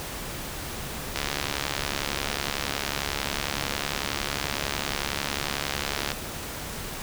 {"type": "click train", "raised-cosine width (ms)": 0.2, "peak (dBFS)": -9, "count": 353, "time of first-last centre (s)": [1.16, 6.118], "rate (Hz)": 71, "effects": ["pink hiss -35 dBFS RMS until 7.02 s"]}